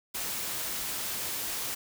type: noise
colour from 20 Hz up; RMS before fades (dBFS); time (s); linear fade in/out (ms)
white; -34; 0.14-1.75; 10
effects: none